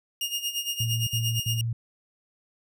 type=tone with tremolo; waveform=sawtooth; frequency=2839 Hz; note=F7; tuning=28 cents sharp; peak=-22 dBFS; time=0.21-1.61 s; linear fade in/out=2 ms; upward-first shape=sine; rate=8.7 Hz; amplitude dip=75%
type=tone bursts; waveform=sine; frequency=115.7 Hz; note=A#2; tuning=13 cents flat; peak=-25 dBFS; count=3; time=0.8-1.73 s; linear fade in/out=5 ms; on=270 ms; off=60 ms
effects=none